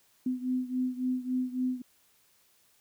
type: beating tone pair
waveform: sine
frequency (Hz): 253 / 256.6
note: B3 / C4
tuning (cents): +42 / -34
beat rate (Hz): 3.6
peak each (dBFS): -30 / -33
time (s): 0.26-1.82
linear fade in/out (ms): 5
effects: white hiss -66 dBFS RMS until 2.8 s